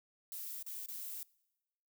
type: noise with dropouts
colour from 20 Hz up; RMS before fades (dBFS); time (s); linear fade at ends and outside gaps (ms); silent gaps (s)
violet; -44; 0.32-1.23; 1; 0.627-0.664 / 0.861-0.885
effects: noise-tail reverb RT60 1.0 s tail -24 dB re dry